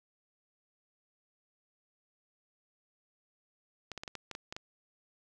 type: clicks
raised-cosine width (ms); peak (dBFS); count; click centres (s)
0.2; -23; 9; 3.917 / 3.977 / 4.035 / 4.078 / 4.153 / 4.313 / 4.351 / 4.525 / 4.565
effects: none